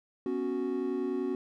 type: chord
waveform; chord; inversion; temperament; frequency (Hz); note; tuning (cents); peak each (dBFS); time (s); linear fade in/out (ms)
triangle; B suspended second; none; equal; 246.9 / 277.2 / 370; B3 / C#4 / F#4; 0 / 0 / 0; -34 / -32 / -30; 0.26-1.35; 2
effects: none